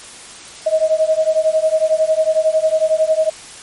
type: beating tone pair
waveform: sine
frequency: 627 / 638 Hz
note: D#5 / D#5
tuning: +13 / +43 cents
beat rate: 11 Hz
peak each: -15 dBFS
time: 0.66-3.3 s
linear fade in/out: 10 ms
effects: white hiss -36 dBFS RMS until 3.62 s + MP3 48 kbps